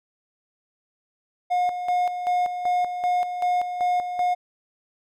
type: tone with tremolo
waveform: triangle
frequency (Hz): 718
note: F5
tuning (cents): +48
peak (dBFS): -17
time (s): 1.5-4.35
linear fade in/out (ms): 20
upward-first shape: square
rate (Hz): 2.6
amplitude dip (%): 60
effects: none